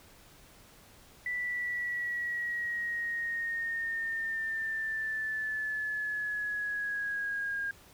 sine linear sweep, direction down, 1975.5 to 1617 Hz, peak -31 dBFS, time 1.26-7.71 s, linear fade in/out 2 ms, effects pink hiss -57 dBFS RMS until 7.93 s

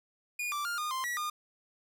45% pulse tone with pitch steps, 2441 / 1173 / 1406 / 1220 / 1045 / 1932 / 1215 Hz, D#7 / D6 / F6 / D#6 / C6 / B6 / D#6, -34 / -2 / +11 / -34 / -2 / -39 / -42 cents, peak -32 dBFS, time 0.39-1.3 s, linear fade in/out 5 ms, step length 130 ms, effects none

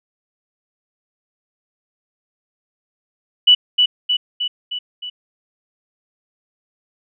sine tone with echo, 2960 Hz, F#7, in tune, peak -6 dBFS, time 3.47-3.55 s, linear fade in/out 10 ms, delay 310 ms, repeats 5, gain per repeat -4 dB, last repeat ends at 5.1 s, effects none

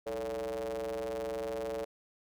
square ring-modulated tone, 61.74 Hz, B1, in tune, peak -32 dBFS, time 0.06-1.85 s, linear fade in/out 10 ms, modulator 505 Hz, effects none

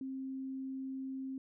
sine tone, 265.4 Hz, C4, 25 cents sharp, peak -38 dBFS, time 0.01-1.38 s, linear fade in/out 2 ms, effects none

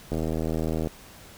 click train, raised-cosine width 2 ms, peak -15 dBFS, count 61, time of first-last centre 0.12-0.872 s, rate 79.8 Hz, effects pink hiss -48 dBFS RMS until 1.37 s

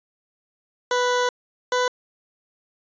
20% pulse tone pair in turn, 493.9 / 498.2 Hz, B4 / B4, 0 / +15 cents, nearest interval unison, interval 15 cents, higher second, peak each -14 dBFS, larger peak neither, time 0.91-1.29 / 1.72-1.88 s, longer first, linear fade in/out 2 ms, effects resampled to 16000 Hz

